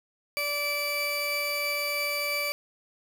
30% pulse tone pair together, 581 / 2321 Hz, D5 / D7, -19 / -21 cents, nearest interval 2 octaves, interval 2398 cents, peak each -30 / -26 dBFS, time 0.37-2.52 s, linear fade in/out 0 ms, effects none

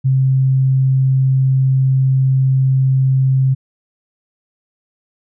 sine tone, 132.5 Hz, C3, 22 cents sharp, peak -10 dBFS, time 0.04-3.55 s, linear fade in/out 20 ms, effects none

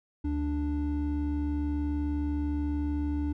triangle tone pair together, 73.42 / 293.7 Hz, D2 / D4, 0 / 0 cents, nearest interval 2 octaves, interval 2400 cents, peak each -28 dBFS, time 0.24-3.33 s, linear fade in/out 10 ms, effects none

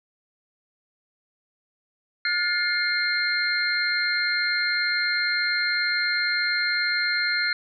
sine tone cluster, 1432 / 1743 / 2126 / 4181 Hz, F6 / A6 / C7 / C8, +43 / -17 / +27 / -2 cents, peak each -26 / -30 / -26 / -27 dBFS, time 2.25-7.53 s, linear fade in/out 2 ms, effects none

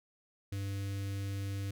square tone with notch filter, 98.7 Hz, G2, 12 cents sharp, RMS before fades -37 dBFS, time 0.52-1.71 s, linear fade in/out 5 ms, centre 860 Hz, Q 0.6, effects none

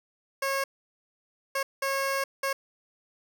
15% pulse tone bursts at uneven times, 545 Hz, C#5, 29 cents flat, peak -20 dBFS, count 4, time 0.42-0.64 / 1.55-1.63 / 1.82-2.24 / 2.43-2.53 s, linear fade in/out 5 ms, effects none

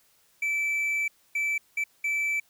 triangle tone bursts at uneven times, 2319 Hz, D7, 22 cents flat, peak -23 dBFS, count 4, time 0.42-1.08 / 1.35-1.58 / 1.77-1.84 / 2.04-2.4 s, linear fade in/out 5 ms, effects white hiss -64 dBFS RMS until 2.49 s

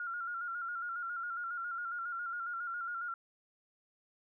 sine tone with vibrato, 1396.9 Hz, F6, in tune, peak -36 dBFS, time 0-3.14 s, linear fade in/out 2 ms, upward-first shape square, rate 7.3 Hz, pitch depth 43 cents each way, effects none

